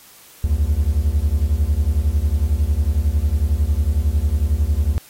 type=beating tone pair; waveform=triangle; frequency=68.1 / 79.1 Hz; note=C#2 / D#2; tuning=-30 / +29 cents; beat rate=11 Hz; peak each=-16 dBFS; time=0.44-4.98 s; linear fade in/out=0 ms; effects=white hiss -46 dBFS RMS until 5.09 s + AAC 48 kbps